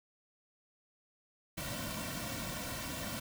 pink noise with comb filter, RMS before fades -40 dBFS, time 1.57-3.2 s, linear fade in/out 10 ms, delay 2.4 ms, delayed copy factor -1, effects none

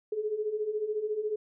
sine beating tone pair, 415.3 / 429.3 Hz, G#4 / A4, 0 / -43 cents, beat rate 14 Hz, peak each -35 / -30 dBFS, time 0.12-1.36 s, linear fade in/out 5 ms, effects none

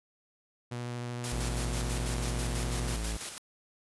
sawtooth tone with vibrato, 121.2 Hz, B2, 32 cents flat, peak -31 dBFS, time 0.71-2.96 s, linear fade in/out 10 ms, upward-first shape sine, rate 13 Hz, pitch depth 11 cents each way
white noise with tremolo, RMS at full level -37 dBFS, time 1.24-3.38 s, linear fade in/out 0 ms, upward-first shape square, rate 6.1 Hz, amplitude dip 45%
45% pulse tone, 55 Hz, A1, in tune, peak -32 dBFS, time 1.32-3.17 s, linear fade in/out 5 ms
effects resampled to 24000 Hz

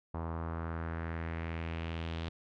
sawtooth tone with low-pass filter sweep, 82.41 Hz, E2, in tune, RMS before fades -38 dBFS, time 0.14-2.29 s, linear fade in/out 5 ms, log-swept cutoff 1000 to 3600 Hz, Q 2.4, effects none

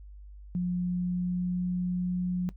sine tone with pitch glide, 178.3 to 179.85 Hz, F3 to F#3, +36 to -49 cents, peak -26 dBFS, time 0.55-2.49 s, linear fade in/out 0 ms, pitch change +15 cents, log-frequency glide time 0.71-1.77 s, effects noise-tail reverb RT60 0.1 s tail -18 dB re dry + added 50 Hz sine -44 dBFS peak until 2.56 s

